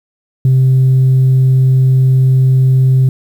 sine tone, 130.81 Hz, C3, in tune, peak -4 dBFS, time 0.45-3.09 s, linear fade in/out 2 ms, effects tanh soft clip ceiling -4 dBFS + 7-bit

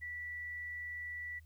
sine tone, 1958 Hz, B6, 15 cents flat, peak -40 dBFS, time 0.01-1.4 s, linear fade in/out 20 ms, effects added 79 Hz sine -55 dBFS peak until 1.45 s + white hiss -75 dBFS RMS until 1.45 s

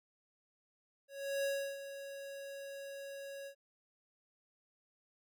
square tone with ADSR envelope, 554 Hz, C#5, 1 cent flat, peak -33 dBFS, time 1.08-3.55 s, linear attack 360 ms, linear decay 330 ms, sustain -12 dB, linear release 84 ms, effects none

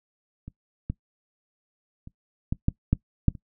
clicks, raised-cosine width 5 ms, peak -26 / -16 / -29 / -13 / -9 / -7 / -6 / -28 dBFS, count 8, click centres 0.48 / 0.9 / 2.074 / 2.525 / 2.684 / 2.93 / 3.283 / 3.352 s, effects noise-tail reverb RT60 0.1 s tail -20 dB re dry

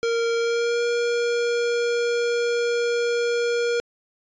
square tone with pitch glide, 463.8 to 474.1 Hz, A#4 to A#4, -9 to +29 cents, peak -21 dBFS, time 0.03-3.8 s, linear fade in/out 0 ms, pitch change +38 cents, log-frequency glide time 0.37-0.84 s, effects resampled to 16000 Hz

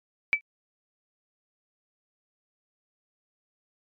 sine tone with exponential decay, 2309 Hz, D7, 30 cents flat, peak -14 dBFS, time 0.33-0.41 s, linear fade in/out 0 ms, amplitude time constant 17 ms, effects MP3 64 kbps

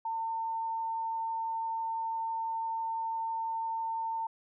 sine tone, 903 Hz, A5, 45 cents sharp, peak -31 dBFS, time 0.05-4.27 s, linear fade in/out 5 ms, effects none

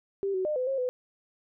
sine tone with pitch steps, 393.8 / 374.4 / 605 / 507 / 538 / 502 Hz, G4 / F#4 / D#5 / B4 / C5 / B4, +8 / +20 / -49 / +45 / +48 / +28 cents, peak -26 dBFS, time 0.23-0.89 s, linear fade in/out 0 ms, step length 110 ms, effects none

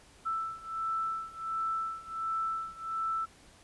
sine beating tone pair, 1323 / 1324.4 Hz, E6 / E6, +6 / +8 cents, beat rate 1.4 Hz, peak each -36 / -34 dBFS, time 0.25-3.26 s, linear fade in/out 20 ms, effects pink hiss -58 dBFS RMS until 3.63 s + resampled to 24000 Hz

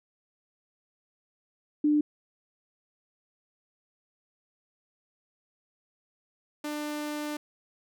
sine / sawtooth tone pair in turn, 298.1 / 298.1 Hz, D4 / D4, +26 / +26 cents, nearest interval unison, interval 0 cents, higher neither, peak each -20 / -28 dBFS, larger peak first, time 1.84-2.01 / 6.64-7.37 s, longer second, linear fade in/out 5 ms, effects none

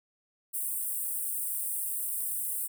pink high-pass noise, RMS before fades -33 dBFS, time 0.53-2.68 s, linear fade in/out 20 ms, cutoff 8300 Hz, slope 96 dB/octave, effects none

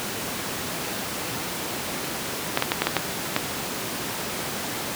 clicks, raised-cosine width 0.3 ms, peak -3 dBFS, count 7, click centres 2.574 / 2.624 / 2.719 / 2.82 / 2.87 / 2.967 / 3.364 s, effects pink hiss -29 dBFS RMS until 4.95 s + high-pass 150 Hz 12 dB/octave

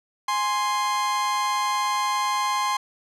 40% pulse tone pair together, 831 / 1048 Hz, G#5 / C6, +1 / +2 cents, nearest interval major third, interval 401 cents, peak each -27 / -22 dBFS, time 0.28-2.77 s, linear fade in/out 5 ms, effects low-pass 9000 Hz 12 dB/octave

